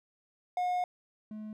triangle tone pair in turn, 721 / 214.4 Hz, F#5 / A3, -45 / -45 cents, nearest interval octave + major sixth, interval 2100 cents, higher first, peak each -26 / -37 dBFS, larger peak first, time 0.57-0.84 / 1.31-1.53 s, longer first, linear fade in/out 2 ms, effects none

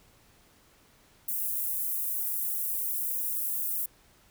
pink high-pass noise, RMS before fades -31 dBFS, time 1.28-3.86 s, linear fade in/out 5 ms, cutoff 12000 Hz, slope 24 dB/octave, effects pink hiss -61 dBFS RMS until 4.3 s

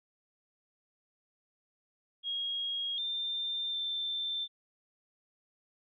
sine tone with pitch steps, 3278 / 3590 / 3559 Hz, G#7 / A7 / A7, -23 / +34 / +19 cents, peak -32 dBFS, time 2.23-4.48 s, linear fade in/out 50 ms, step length 750 ms, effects none

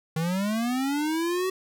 square linear sweep, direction up, 155.56 to 380 Hz, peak -25 dBFS, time 0.16-1.5 s, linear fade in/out 5 ms, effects none

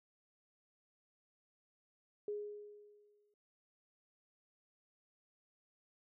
sine tone with exponential decay, 415.3 Hz, G#4, in tune, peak -36 dBFS, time 2.28-3.34 s, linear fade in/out 2 ms, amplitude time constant 230 ms, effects none

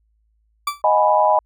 40% pulse tone with exponential decay, 1162 Hz, D6, 19 cents flat, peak -15 dBFS, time 0.67-0.82 s, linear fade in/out 5 ms, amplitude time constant 31 ms
sine chord, G# minor seventh, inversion second, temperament equal, 622.3 / 740 / 830.6 / 987.8 Hz, D#5 / F#5 / G#5 / B5, 0 / 0 / 0 / 0 cents, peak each -17 / -23 / -17 / -17 dBFS, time 0.84-1.39 s, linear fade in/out 2 ms
effects added 54 Hz sine -60 dBFS peak until 1.45 s

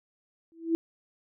sine tone with exponential growth, 329.6 Hz, E4, in tune, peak -19 dBFS, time 0.52-0.75 s, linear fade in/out 0 ms, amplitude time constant 50 ms, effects none

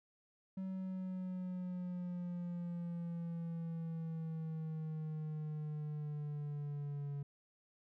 triangle exponential sweep, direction down, 190 to 141.8 Hz, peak -37 dBFS, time 0.57-7.23 s, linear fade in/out 5 ms, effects none

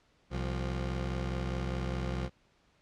20% pulse tone pair together, 64.78 / 174.61 Hz, C2 / F3, -17 / 0 cents, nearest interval octave + perfect fourth, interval 1717 cents, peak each -28 / -34 dBFS, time 0.3-2.3 s, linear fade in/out 50 ms, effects pink hiss -68 dBFS RMS until 2.81 s + low-pass 5000 Hz 12 dB/octave

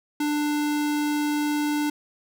square tone, 296.2 Hz, D4, 15 cents sharp, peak -23 dBFS, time 0.2-1.9 s, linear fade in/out 5 ms, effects none

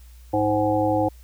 harmonic tone with a mistuned harmonic, 105.1 Hz, G#2, 21 cents sharp, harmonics 1 / 3 / 5 / 7 / 8, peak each -28 / -23 / -23 / -25 / -27 dBFS, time 0.33-1.09 s, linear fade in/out 10 ms, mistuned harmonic 7, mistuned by +31 cents, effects added 60 Hz sine -43 dBFS peak until 1.23 s + white hiss -57 dBFS RMS until 1.23 s

